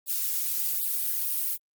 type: noise with flanger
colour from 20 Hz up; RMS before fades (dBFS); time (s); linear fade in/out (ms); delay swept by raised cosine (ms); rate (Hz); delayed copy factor
violet; -28; 0.06-1.58; 50; 0.23 to 5.63; 1.3; +0.95
effects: Opus 48 kbps